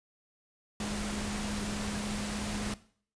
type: tone in noise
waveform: sine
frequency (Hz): 207.7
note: G#3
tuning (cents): 0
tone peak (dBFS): -35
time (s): 0.8-2.74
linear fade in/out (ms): 2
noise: pink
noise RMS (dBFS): -37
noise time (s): 0.8-2.74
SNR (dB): -1
effects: noise-tail reverb RT60 0.5 s tail -17 dB re dry + resampled to 22050 Hz